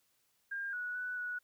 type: tone with pitch steps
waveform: sine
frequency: 1606 / 1467 / 1486 / 1468 Hz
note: G6 / F#6 / F#6 / F#6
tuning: +41 / -15 / +7 / -14 cents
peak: -36 dBFS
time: 0.51-1.39 s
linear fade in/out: 10 ms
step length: 220 ms
effects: white hiss -75 dBFS RMS until 1.43 s